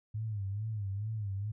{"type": "tone with vibrato", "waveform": "sine", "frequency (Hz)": 103.83, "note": "G#2", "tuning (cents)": 0, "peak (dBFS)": -33, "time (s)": [0.14, 1.52], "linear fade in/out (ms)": 10, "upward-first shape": "sine", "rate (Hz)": 2.3, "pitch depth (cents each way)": 120, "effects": []}